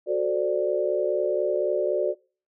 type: chord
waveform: sine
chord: D dominant seventh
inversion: first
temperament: equal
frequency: 370 / 440 / 523.3 / 587.3 Hz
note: F#4 / A4 / C5 / D5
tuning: 0 / 0 / 0 / 0 cents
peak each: -26 / -29 / -30 / -25 dBFS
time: 0.06-2.15 s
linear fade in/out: 50 ms
effects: noise-tail reverb RT60 0.4 s tail -26 dB re dry